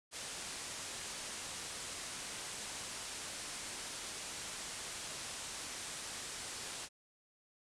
white low-pass noise, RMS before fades -45 dBFS, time 0.11-6.89 s, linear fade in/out 50 ms, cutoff 9700 Hz, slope 48 dB/octave, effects none

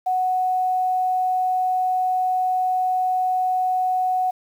sine tone with quantisation, 740 Hz, F#5, in tune, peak -18 dBFS, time 0.06-4.31 s, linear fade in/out 10 ms, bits 8, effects none

